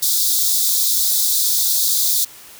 white high-pass noise, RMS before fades -17 dBFS, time 0.02-2.25 s, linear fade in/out 10 ms, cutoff 3500 Hz, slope 96 dB/octave, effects white hiss -41 dBFS RMS until 2.59 s

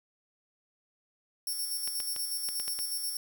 5% pulse tone with tremolo, 5460 Hz, F8, 40 cents flat, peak -25 dBFS, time 1.47-3.17 s, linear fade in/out 2 ms, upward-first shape square, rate 8.3 Hz, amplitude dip 35%
clicks, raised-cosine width 0.2 ms, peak -24 dBFS, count 7, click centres 1.876 / 2.002 / 2.163 / 2.488 / 2.599 / 2.68 / 2.79 s
effects 9-bit

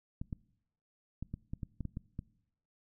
clicks, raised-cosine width 5 ms, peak -26 dBFS, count 10, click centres 0.215 / 0.328 / 1.226 / 1.34 / 1.535 / 1.632 / 1.807 / 1.853 / 1.971 / 2.191 s, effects noise-tail reverb RT60 0.8 s tail -22 dB re dry

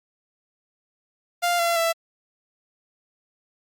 sawtooth tone with pitch steps, 698.5 / 681.4 / 664.6 Hz, F5 / F5 / E5, 0 / -43 / +14 cents, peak -16 dBFS, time 1.42-1.93 s, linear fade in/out 20 ms, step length 170 ms, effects Opus 48 kbps

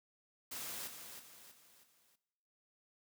white noise with echo, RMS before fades -44 dBFS, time 0.51-0.88 s, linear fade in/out 10 ms, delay 320 ms, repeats 4, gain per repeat -7 dB, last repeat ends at 2.16 s, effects noise-tail reverb RT60 1.0 s tail -17 dB re dry + high-pass 100 Hz 12 dB/octave

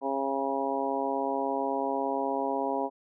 harmonic tone with a mistuned harmonic, 136.4 Hz, C#3, 28 cents flat, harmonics 2 / 3 / 4 / 5 / 6 / 7, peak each -34 / -34 / -34 / -34 / -34 / -34 dBFS, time 0.01-2.9 s, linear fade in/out 50 ms, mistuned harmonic 7, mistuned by +16 cents, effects none

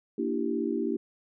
sine chord, E half-diminished seventh, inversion second, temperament equal with one note detuned, 233.1 / 293.7 / 335.4 / 392 Hz, Bb3 / D4 / E4 / G4, 0 / 0 / +30 / 0 cents, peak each -32 dBFS, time 0.18-0.97 s, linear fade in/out 5 ms, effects none

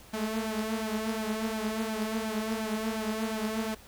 sawtooth tone with flanger, 219.1 Hz, A3, 7 cents flat, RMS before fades -32 dBFS, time 0.13-3.75 s, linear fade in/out 10 ms, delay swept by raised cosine 1.2 to 6.4 ms, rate 2.8 Hz, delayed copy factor +0.65, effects added 60 Hz sine -55 dBFS peak until 3.87 s + pink hiss -53 dBFS RMS until 3.87 s

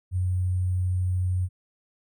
sine tone with sample-and-hold, 91.3 Hz, F#2, 23 cents flat, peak -22 dBFS, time 0.11-1.49 s, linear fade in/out 50 ms, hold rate 8820 Hz, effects none

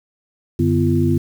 sine tone cluster, 94.5 / 147.8 / 248.8 / 340.3 Hz, F#2 / D3 / B3 / F4, +37 / +11 / +13 / -45 cents, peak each -19 dBFS, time 0.59-1.18 s, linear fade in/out 5 ms, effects 7-bit

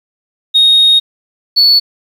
sine tone pair in turn, 3729 / 4435 Hz, A#7 / C#8, 0 / 0 cents, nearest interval minor third, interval 300 cents, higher second, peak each -3 dBFS, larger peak neither, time 0.54-1 / 1.56-1.8 s, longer first, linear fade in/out 20 ms, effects tanh soft clip ceiling -2 dBFS + 7-bit

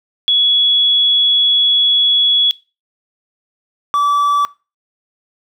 sine / triangle tone pair in turn, 3375 / 1154.6 Hz, G#7 / D6, +27 / -30 cents, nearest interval octave + perfect fifth, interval 1857 cents, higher first, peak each -9 dBFS, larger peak neither, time 0.28-2.51 / 3.94-4.45 s, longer first, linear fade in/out 0 ms, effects noise-tail reverb RT60 0.3 s tail -21 dB re dry

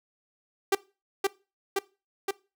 sawtooth tone with echo, 392 Hz, G4, in tune, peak -16 dBFS, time 0.72-0.75 s, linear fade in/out 5 ms, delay 520 ms, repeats 3, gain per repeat -2 dB, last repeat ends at 2.31 s, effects noise-tail reverb RT60 0.3 s tail -21 dB re dry

